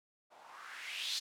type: noise with low-pass filter sweep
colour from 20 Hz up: violet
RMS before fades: -43 dBFS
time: 0.3-1.2 s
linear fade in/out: 20 ms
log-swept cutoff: 650 to 4500 Hz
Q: 3.3
effects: none